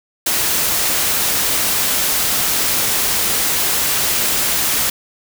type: noise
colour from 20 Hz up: white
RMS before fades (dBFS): -17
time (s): 0.26-4.9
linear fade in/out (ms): 5
effects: none